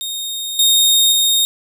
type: tone with level steps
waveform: sawtooth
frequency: 3703 Hz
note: A#7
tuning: 12 cents flat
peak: -19 / -7 / -9 dBFS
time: 0.01-1.45 s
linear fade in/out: 0 ms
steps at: 0.59 / 1.12 s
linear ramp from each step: 2 ms
effects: none